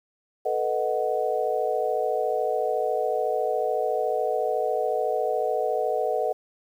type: chord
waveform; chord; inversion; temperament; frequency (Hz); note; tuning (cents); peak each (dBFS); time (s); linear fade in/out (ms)
sine; B dominant seventh; third; equal; 440 / 493.9 / 622.3 / 740; A4 / B4 / D#5 / F#5; 0 / 0 / 0 / 0; -28; 0.45-6.33; 10
effects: 9-bit